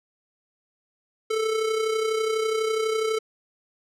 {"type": "tone with amplitude modulation", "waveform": "square", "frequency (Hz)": 440, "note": "A4", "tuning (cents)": 0, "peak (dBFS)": -21, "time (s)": [1.3, 3.19], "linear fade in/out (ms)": 10, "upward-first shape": "sine", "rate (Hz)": 32.1, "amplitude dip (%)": 50, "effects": ["low-pass 9000 Hz 12 dB/octave"]}